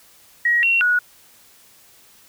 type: tone with pitch steps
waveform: sine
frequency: 1900 / 2734 / 1460 Hz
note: A#6 / F7 / F#6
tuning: +33 / -37 / -24 cents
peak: -14 dBFS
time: 0.45-0.99 s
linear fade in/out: 5 ms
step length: 180 ms
effects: white hiss -51 dBFS RMS until 2.28 s